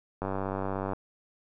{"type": "click train", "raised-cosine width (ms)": 1, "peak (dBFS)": -18, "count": 70, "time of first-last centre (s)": [0.22, 0.934], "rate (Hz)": 96.7, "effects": []}